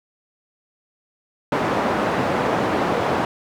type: band-pass noise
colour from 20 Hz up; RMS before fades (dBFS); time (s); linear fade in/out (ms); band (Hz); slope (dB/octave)
white; -21; 1.52-3.25; 2; 130 to 910; 12
effects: none